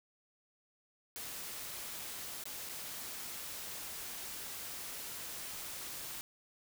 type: noise with dropouts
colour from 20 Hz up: white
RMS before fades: -44 dBFS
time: 1.16-6.21 s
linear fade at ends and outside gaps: 0 ms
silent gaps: 2.438-2.455 / 2.69-2.694 s
effects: none